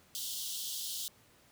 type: high-pass noise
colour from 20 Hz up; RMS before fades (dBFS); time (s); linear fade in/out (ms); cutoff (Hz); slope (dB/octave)
pink; -39; 0.15-1.08; 0; 3000; 96
effects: pink hiss -63 dBFS RMS until 1.51 s + high-pass 80 Hz 12 dB/octave